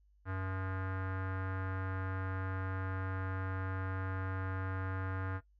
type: tone with low-pass filter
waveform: square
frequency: 94.8 Hz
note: F#2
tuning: 43 cents sharp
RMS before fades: -38 dBFS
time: 0.25-5.41 s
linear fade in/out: 50 ms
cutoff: 1500 Hz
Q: 4.1
effects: noise-tail reverb RT60 0.1 s tail -17 dB re dry + added 50 Hz sine -64 dBFS peak until 5.59 s